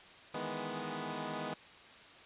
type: chord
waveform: 10% pulse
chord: E major seventh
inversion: third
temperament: equal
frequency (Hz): 155.56 / 164.81 / 207.7 / 246.9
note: D#3 / E3 / G#3 / B3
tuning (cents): 0 / 0 / 0 / 0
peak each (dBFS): -36 / -38 / -35 / -33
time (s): 0.34-1.54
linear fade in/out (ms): 5
effects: white hiss -55 dBFS RMS until 2.25 s + resampled to 8000 Hz